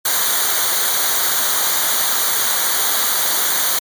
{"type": "noise with comb filter", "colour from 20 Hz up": "white", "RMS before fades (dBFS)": -17, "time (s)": [0.05, 3.79], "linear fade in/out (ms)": 5, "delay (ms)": 0.38, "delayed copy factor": -0.8, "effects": ["MP3 96 kbps"]}